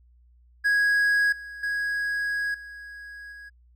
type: tone with level steps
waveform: triangle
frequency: 1656 Hz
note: G#6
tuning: 5 cents flat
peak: -17 / -35 / -23 / -37 / -39 dBFS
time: 0.64-3.5 s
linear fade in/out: 20 ms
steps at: 1.32 / 1.63 / 2.54 / 3.32 s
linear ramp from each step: 5 ms
effects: added 60 Hz sine -54 dBFS peak until 3.75 s